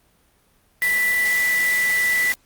sine tone in noise, 1975.5 Hz, B6, in tune, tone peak -17 dBFS, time 0.82-2.32 s, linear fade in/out 0 ms, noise white, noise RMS -29 dBFS, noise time 0.82-2.34 s, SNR +9 dB, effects pink hiss -60 dBFS RMS until 2.45 s + Opus 32 kbps

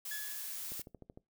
blue noise, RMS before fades -42 dBFS, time 0.05-0.82 s, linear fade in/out 5 ms
40% pulse tone with exponential decay, 1700 Hz, G#6, 40 cents sharp, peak -38 dBFS, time 0.11-0.76 s, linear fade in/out 5 ms, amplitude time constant 140 ms
click train, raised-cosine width 2 ms, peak -36 dBFS, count 7, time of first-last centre 0.72-1.175 s, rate 13.2 Hz
effects noise-tail reverb RT60 0.2 s tail -21 dB re dry

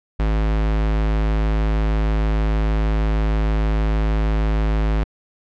square tone, 53.2 Hz, G#1, 42 cents sharp, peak -17 dBFS, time 0.19-5.04 s, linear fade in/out 10 ms, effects low-pass 3000 Hz 12 dB/octave

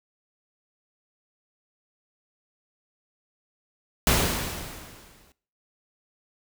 pink noise with exponential decay, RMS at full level -19 dBFS, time 4.07-5.32 s, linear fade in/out 1 ms, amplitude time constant 270 ms, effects noise-tail reverb RT60 0.5 s tail -21 dB re dry

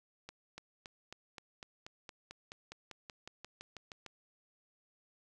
accelerating click train, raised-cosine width 0.2 ms, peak -29 dBFS, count 19, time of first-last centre 0.29-4.063 s, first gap 290 ms, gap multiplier 0.96, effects none

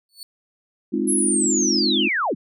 sawtooth tone with exponential growth, 4449 Hz, C#8, 5 cents sharp, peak -28 dBFS, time 0.09-0.23 s, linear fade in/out 1 ms, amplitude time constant 30 ms
sine chord, F minor seventh, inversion first, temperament equal with one note detuned, 209.6 / 261.6 / 311.1 / 349.2 Hz, Ab3 / C4 / Eb4 / F4, +16 / 0 / 0 / 0 cents, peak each -25 dBFS, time 0.92-2.09 s, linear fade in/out 20 ms
sine linear sweep, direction down, 11080 to 123.47 Hz, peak -19 dBFS, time 1.07-2.35 s, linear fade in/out 20 ms
effects none

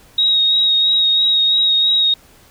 sine tone with vibrato, 3776 Hz, A#7, 22 cents sharp, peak -11 dBFS, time 0.18-2.14 s, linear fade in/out 5 ms, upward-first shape sine, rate 3 Hz, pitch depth 21 cents each way, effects pink hiss -48 dBFS RMS until 2.5 s

